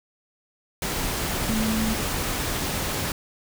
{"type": "tone in noise", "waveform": "sine", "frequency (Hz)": 220, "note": "A3", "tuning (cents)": 0, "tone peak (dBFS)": -23, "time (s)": [1.49, 1.94], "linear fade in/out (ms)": 2, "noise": "pink", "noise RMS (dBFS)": -27, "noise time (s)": [0.82, 3.12], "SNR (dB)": 1, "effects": []}